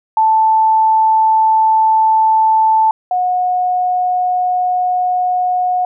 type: tone pair in turn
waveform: sine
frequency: 880 / 727.4 Hz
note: A5 / F#5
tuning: 0 / -30 cents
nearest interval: minor third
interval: 330 cents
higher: first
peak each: -8 / -12 dBFS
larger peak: first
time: 0.17-2.91 / 3.11-5.85 s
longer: neither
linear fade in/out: 2 ms
effects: none